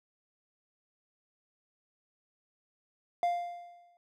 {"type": "tone with exponential decay", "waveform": "triangle", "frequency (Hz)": 698.5, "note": "F5", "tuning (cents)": 0, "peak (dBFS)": -22, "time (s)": [3.23, 3.97], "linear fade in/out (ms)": 1, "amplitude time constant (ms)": 160, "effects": []}